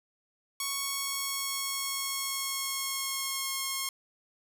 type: tone with pitch glide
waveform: 5% pulse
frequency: 1108.7 to 1079 Hz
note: C#6 to C#6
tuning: 0 to -47 cents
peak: -19 dBFS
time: 0.6-3.89 s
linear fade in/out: 2 ms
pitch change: -47 cents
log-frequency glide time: 0.7-3.61 s
effects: none